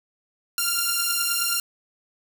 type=beating tone pair; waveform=5% pulse; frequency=1386 / 1395.5 Hz; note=F6 / F6; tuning=-14 / -2 cents; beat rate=9.5 Hz; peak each=-13 dBFS; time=0.58-1.6 s; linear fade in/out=2 ms; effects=7-bit